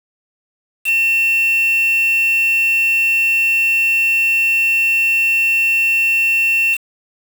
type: tone with quantisation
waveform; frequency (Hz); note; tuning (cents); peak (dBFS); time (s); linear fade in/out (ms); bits
sine; 2700; E7; +41; -12; 0.84-6.78; 50; 4
effects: none